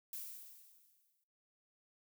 violet noise with exponential decay, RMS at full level -43 dBFS, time 0.13-1.24 s, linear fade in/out 2 ms, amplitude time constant 240 ms, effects noise-tail reverb RT60 0.6 s tail -21 dB re dry

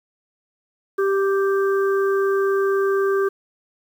harmonic tone, 392 Hz, G4, in tune, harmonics 1 / 3 / 4, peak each -17 / -27 / -29 dBFS, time 0.98-3.29 s, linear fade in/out 10 ms, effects 8-bit

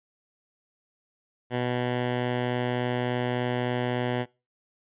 10% pulse tone, 123.47 Hz, B2, in tune, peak -17 dBFS, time 1.5-4.26 s, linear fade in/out 50 ms, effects noise-tail reverb RT60 0.3 s tail -24 dB re dry + resampled to 8000 Hz

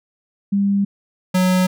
sine / square tone pair in turn, 199.6 / 184.06 Hz, G3 / F#3, +32 / -9 cents, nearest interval minor second, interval 141 cents, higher first, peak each -14 dBFS, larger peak neither, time 0.52-0.85 / 1.34-1.67 s, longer neither, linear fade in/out 10 ms, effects none

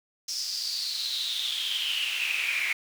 brown noise with high-pass filter sweep, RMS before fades -30 dBFS, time 0.28-2.73 s, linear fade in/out 5 ms, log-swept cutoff 5400 to 2200 Hz, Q 8.8, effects none

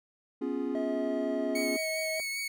triangle chord, C# dominant seventh, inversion third, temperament equal, 246.9 / 277.2 / 349.2 / 415.3 Hz, B3 / C#4 / E#4 / G#4, 0 / 0 / 0 / 0 cents, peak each -34 / -31 / -35 / -35 dBFS, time 0.41-1.77 s, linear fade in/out 10 ms
triangle tone with pitch glide, 642 to 635.4 Hz, E5 to D#5, -46 to +36 cents, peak -31 dBFS, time 0.75-2.2 s, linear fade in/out 0 ms, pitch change -18 cents, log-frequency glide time 1.28-1.94 s
sawtooth tone with vibrato, 2217 Hz, C#7, in tune, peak -29 dBFS, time 1.55-2.48 s, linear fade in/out 5 ms, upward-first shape triangle, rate 5 Hz, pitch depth 24 cents each way
effects none

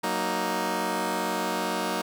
10% pulse chord, D# minor, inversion first, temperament just, 186.68 / 233.3 / 311.1 Hz, F#3 / A#3 / D#4, +16 / +2 / 0 cents, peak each -23 dBFS, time 0.03-2.02 s, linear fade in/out 10 ms, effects none

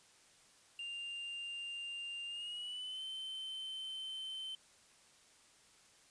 triangle tone with pitch glide, 2794 to 3082 Hz, F7 to G7, 0 to -30 cents, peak -40 dBFS, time 0.79-4.55 s, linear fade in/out 2 ms, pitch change +170 cents, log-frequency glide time 2.27-3.03 s, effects white hiss -65 dBFS RMS until 6.1 s + resampled to 22050 Hz

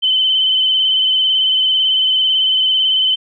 sine tone with vibrato, 3059 Hz, G7, 43 cents flat, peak -11 dBFS, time 0.02-3.16 s, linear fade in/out 20 ms, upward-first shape sine, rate 18 Hz, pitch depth 30 cents each way, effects none

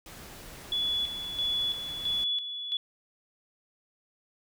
pink noise, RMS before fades -46 dBFS, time 0.06-2.24 s, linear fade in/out 2 ms
sine tone with tremolo, 3417 Hz, G#7, 49 cents sharp, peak -26 dBFS, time 0.72-2.77 s, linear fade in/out 2 ms, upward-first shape square, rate 1.5 Hz, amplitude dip 60%
effects none

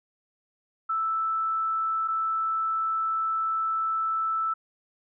sine tone pair in turn, 1318.5 / 1318.5 Hz, E6 / E6, 0 / 0 cents, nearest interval unison, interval 0 cents, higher neither, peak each -24 dBFS, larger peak neither, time 0.89-2.08 / 2.08-4.54 s, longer second, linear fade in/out 10 ms, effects none

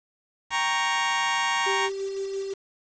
20% pulse chord, G diminished, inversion none, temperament equal, 784 / 932.3 / 1108.7 Hz, G5 / Bb5 / Db6, 0 / 0 / 0 cents, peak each -26 / -20 / -23 dBFS, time 0.5-1.9 s, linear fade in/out 50 ms
sine tone with tremolo, 390.4 Hz, G4, 7 cents flat, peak -26 dBFS, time 1.66-2.54 s, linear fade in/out 10 ms, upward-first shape triangle, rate 5.9 Hz, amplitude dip 40%
effects resampled to 16000 Hz + 7-bit

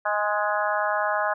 harmonic tone with a mistuned harmonic, 209 Hz, G#3, 11 cents sharp, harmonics 3 / 4 / 5 / 6 / 7 / 8, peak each -27 / -28 / -29 / -30 / -30 / -31 dBFS, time 0.05-1.34 s, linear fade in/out 10 ms, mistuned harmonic 4, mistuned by -17 cents, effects none

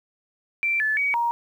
sine tone with pitch steps, 2348 / 1735 / 2261 / 941 Hz, D7 / A6 / C#7 / A#5, -1 / -25 / +34 / +16 cents, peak -20 dBFS, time 0.63-1.31 s, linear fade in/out 0 ms, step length 170 ms, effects 9-bit

